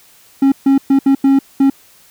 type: tone bursts at uneven times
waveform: triangle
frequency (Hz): 272.6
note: C#4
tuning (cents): -29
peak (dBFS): -5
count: 6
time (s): 0.42-0.52 / 0.66-0.78 / 0.9-0.99 / 1.06-1.15 / 1.24-1.39 / 1.6-1.7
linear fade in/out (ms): 5
effects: white hiss -47 dBFS RMS until 2.1 s